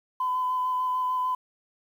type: tone with vibrato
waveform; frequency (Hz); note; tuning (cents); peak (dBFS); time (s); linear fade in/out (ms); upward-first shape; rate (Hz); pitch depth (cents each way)
sine; 1011; B5; +40; -23; 0.2-1.35; 5; square; 6.7; 10
effects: tanh soft clip ceiling -19 dBFS + 9-bit